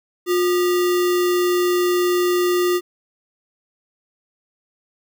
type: tone with sample-and-hold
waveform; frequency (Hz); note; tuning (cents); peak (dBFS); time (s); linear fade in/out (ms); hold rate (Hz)
sine; 356.6; F4; +36; -15; 0.26-2.81; 50; 1575
effects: none